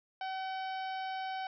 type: harmonic tone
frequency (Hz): 760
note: F#5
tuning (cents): +46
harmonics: 1 / 2 / 3 / 4 / 5 / 6 / 7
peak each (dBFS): -36 / -45 / -49 / -50 / -55 / -57 / -56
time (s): 0.21-1.47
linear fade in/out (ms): 2
effects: none